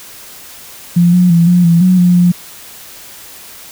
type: tone with pitch steps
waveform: sine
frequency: 173.5 / 179.4 / 169 / 177.3 / 168.9 / 183.7 / 177.8 / 176.6 Hz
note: F3 / F3 / E3 / F3 / E3 / F#3 / F3 / F3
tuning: -11 / +47 / +43 / +26 / +42 / -12 / +31 / +20 cents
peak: -5 dBFS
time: 0.96-2.32 s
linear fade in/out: 10 ms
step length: 170 ms
effects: white hiss -34 dBFS RMS until 3.71 s